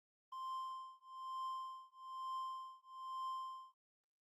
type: tone with tremolo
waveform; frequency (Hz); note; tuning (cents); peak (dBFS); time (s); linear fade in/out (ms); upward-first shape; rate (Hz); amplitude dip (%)
triangle; 1046.5; C6; 0; -38; 0.32-3.74; 5; triangle; 1.1; 100
effects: Opus 32 kbps